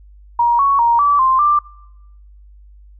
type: tone with pitch steps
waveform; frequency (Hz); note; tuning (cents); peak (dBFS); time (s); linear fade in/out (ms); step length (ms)
sine; 947 / 1113 / 938 / 1154 / 1048 / 1182; A#5 / C#6 / A#5 / D6 / C6 / D6; +27 / +7 / +11 / -31 / +2 / +11; -10; 0.39-1.59; 5; 200
effects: noise-tail reverb RT60 0.9 s tail -24 dB re dry + added 50 Hz sine -40 dBFS peak until 2.99 s